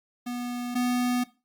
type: tone pair in turn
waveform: square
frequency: 244.1 / 246.7 Hz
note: B3 / B3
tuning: -20 / -2 cents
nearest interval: unison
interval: 18 cents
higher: second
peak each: -31 / -24 dBFS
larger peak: second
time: 0.26-0.75 / 0.75-1.24 s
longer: neither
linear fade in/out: 10 ms
effects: noise-tail reverb RT60 0.3 s tail -18 dB re dry + Opus 48 kbps